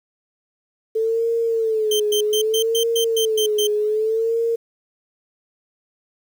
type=tone with vibrato; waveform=sine; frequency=440 Hz; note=A4; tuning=in tune; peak=-17 dBFS; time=0.95-4.56 s; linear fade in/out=10 ms; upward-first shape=sine; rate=0.64 Hz; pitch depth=83 cents each way
type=tone bursts; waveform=sawtooth; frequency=3125 Hz; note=G7; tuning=6 cents flat; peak=-17 dBFS; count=9; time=1.91-3.671 s; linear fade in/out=5 ms; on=89 ms; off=120 ms
effects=8-bit

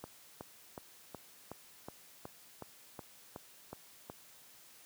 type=click train; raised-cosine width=1 ms; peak=-29 dBFS; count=12; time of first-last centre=0.04-4.099 s; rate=2.71 Hz; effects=white hiss -59 dBFS RMS until 4.85 s + high-pass 80 Hz 12 dB/octave

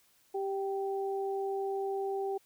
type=tone pair together; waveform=sine; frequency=392 / 779 Hz; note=G4 / G5; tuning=0 / -11 cents; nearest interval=octave; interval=1189 cents; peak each=-32 / -37 dBFS; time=0.34-2.38 s; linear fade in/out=10 ms; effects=white hiss -67 dBFS RMS until 2.45 s

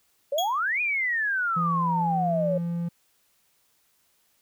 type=exponential two-way sweep; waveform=sine; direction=up then down; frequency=537 to 2489 to 537 Hz; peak=-23 dBFS; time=0.32-2.58 s; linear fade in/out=5 ms; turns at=0.81 s
type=tone with exponential decay; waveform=35% pulse; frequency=3322 Hz; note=G#7; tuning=in tune; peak=-22 dBFS; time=0.38-0.59 s; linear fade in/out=5 ms; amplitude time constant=45 ms
type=tone with pitch glide; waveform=triangle; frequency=169.2 to 170.97 Hz; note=E3 to F3; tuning=+45 to -37 cents; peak=-24 dBFS; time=1.56-2.89 s; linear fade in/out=10 ms; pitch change=+18 cents; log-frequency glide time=1.83-2.73 s
effects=white hiss -67 dBFS RMS until 4.41 s

